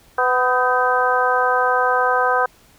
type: harmonic tone with a mistuned harmonic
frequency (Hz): 250.7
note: B3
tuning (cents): +26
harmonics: 2 / 3 / 4 / 5 / 6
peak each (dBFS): -21 / -21 / -21 / -21 / -21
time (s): 0.18-2.46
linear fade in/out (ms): 5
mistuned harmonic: 6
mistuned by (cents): +49
effects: pink hiss -52 dBFS RMS until 2.78 s